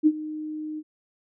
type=tone with ADSR envelope; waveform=sine; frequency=307.7 Hz; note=D#4; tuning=19 cents flat; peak=-12 dBFS; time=0.03-0.83 s; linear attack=35 ms; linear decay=51 ms; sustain=-18 dB; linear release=47 ms; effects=none